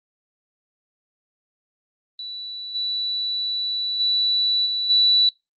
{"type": "tone with level steps", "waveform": "sine", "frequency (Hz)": 3952, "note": "B7", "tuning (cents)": 0, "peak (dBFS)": [-30, -22, -17, -21, -13], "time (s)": [2.19, 5.29], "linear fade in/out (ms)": 2, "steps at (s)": [2.74, 3.99, 4.65, 4.89], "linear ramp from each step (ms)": 20, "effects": ["noise-tail reverb RT60 0.2 s tail -22 dB re dry", "Opus 24 kbps"]}